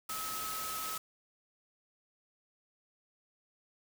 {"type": "tone in noise", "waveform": "sine", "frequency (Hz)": 1286, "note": "E6", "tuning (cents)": -43, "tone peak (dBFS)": -40, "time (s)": [0.09, 0.98], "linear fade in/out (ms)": 5, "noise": "white", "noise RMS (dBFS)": -40, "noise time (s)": [0.09, 0.98], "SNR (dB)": -3, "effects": []}